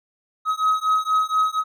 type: beating tone pair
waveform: triangle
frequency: 1269 / 1273.2 Hz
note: D#6 / D#6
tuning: +34 / +39 cents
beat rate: 4.2 Hz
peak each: -19 dBFS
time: 0.45-1.64 s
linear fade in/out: 50 ms
effects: none